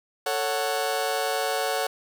sawtooth chord, F# minor, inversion first, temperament just, 444 / 555 / 740 Hz, A4 / C#5 / F#5, +16 / +2 / 0 cents, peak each -26 / -25 / -24 dBFS, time 0.26-1.87 s, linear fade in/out 5 ms, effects none

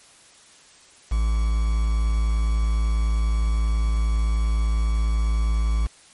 triangle tone with quantisation, 55 Hz, A1, in tune, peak -16 dBFS, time 1.11-5.87 s, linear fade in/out 10 ms, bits 6, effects white hiss -51 dBFS RMS until 6.13 s + MP3 48 kbps

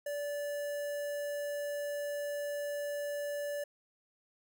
square tone with notch filter, 580 Hz, D5, 22 cents flat, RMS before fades -37 dBFS, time 0.06-3.64 s, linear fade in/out 5 ms, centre 3700 Hz, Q 0.98, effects none

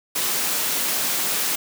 white high-pass noise, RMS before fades -23 dBFS, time 0.15-1.56 s, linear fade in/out 10 ms, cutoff 150 Hz, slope 24 dB/octave, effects none

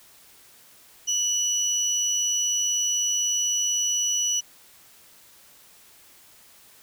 sine tone pair together, 2951 / 5902 Hz, F#7 / F#8, -5 / -5 cents, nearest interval octave, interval 1200 cents, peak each -26 / -21 dBFS, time 1.07-4.41 s, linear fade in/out 20 ms, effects tanh soft clip ceiling -18 dBFS + white hiss -53 dBFS RMS until 6.82 s

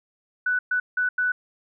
sine tone bursts at uneven times, 1488 Hz, F#6, 9 cents sharp, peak -20 dBFS, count 4, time 0.46-0.59 / 0.71-0.8 / 0.97-1.09 / 1.18-1.32 s, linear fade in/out 5 ms, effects none

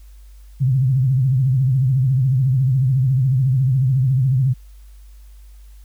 sine tone with vibrato, 130.81 Hz, C3, in tune, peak -13 dBFS, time 0.6-4.54 s, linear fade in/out 20 ms, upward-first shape triangle, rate 14 Hz, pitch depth 140 cents each way, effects added 50 Hz sine -39 dBFS peak until 5.84 s + white hiss -58 dBFS RMS until 5.84 s

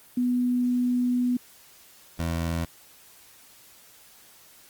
sine / 20% pulse tone pair in turn, 246.9 / 83.3 Hz, B3 / E2, 0 / +19 cents, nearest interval octave + perfect fifth, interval 1881 cents, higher first, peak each -21 dBFS, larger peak neither, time 0.17-1.37 / 2.19-2.65 s, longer first, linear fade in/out 5 ms, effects white hiss -53 dBFS RMS until 4.69 s + Opus 32 kbps

